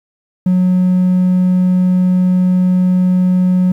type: tone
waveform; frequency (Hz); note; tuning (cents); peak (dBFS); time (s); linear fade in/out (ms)
triangle; 182.6; F#3; -23; -6; 0.46-3.72; 5
effects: tanh soft clip ceiling -3 dBFS + 8-bit